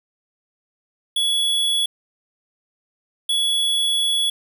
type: tone bursts at uneven times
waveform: square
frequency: 3382 Hz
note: G#7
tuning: 31 cents sharp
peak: -18 dBFS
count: 2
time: 1.16-1.86 / 3.29-4.3 s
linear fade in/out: 5 ms
effects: none